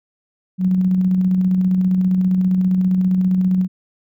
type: tone with tremolo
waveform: sine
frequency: 185 Hz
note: F#3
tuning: in tune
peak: -12 dBFS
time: 0.58-3.68 s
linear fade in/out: 50 ms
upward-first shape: square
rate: 15 Hz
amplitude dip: 25%
effects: none